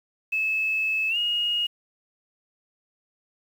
sine tone with pitch glide, 2600 to 2868 Hz, E7 to F7, -24 to +45 cents, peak -22 dBFS, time 0.32-1.67 s, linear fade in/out 10 ms, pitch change +169 cents, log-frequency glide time 1.09-1.17 s, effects 8-bit

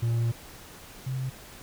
triangle / sine tone pair in turn, 116.54 / 130.7 Hz, A#2 / C3, 0 / -1 cents, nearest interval major second, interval 199 cents, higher second, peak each -21 / -28 dBFS, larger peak first, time 0.02-0.32 / 1.06-1.3 s, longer first, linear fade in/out 10 ms, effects pink hiss -47 dBFS RMS until 1.62 s

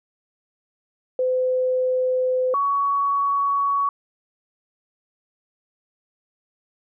sine tone pair in turn, 510 / 1122.6 Hz, C5 / C#6, -44 / +22 cents, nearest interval octave + major second, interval 1366 cents, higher second, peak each -18 dBFS, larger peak neither, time 1.19-2.54 / 2.54-3.89 s, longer neither, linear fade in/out 2 ms, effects none

